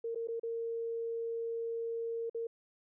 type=tone with dropouts; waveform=sine; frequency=460 Hz; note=A#4; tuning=23 cents flat; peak=-34 dBFS; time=0.04-2.47 s; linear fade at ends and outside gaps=5 ms; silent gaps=0.148-0.156 / 0.274-0.284 / 0.397-0.432 / 2.297-2.346 s; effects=none